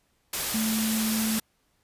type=tone in noise; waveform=sine; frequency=220 Hz; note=A3; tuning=in tune; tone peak=-25 dBFS; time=0.54-1.39 s; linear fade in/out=5 ms; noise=white; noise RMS=-29 dBFS; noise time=0.33-1.4 s; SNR=+1 dB; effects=pink hiss -70 dBFS RMS until 1.83 s + resampled to 32000 Hz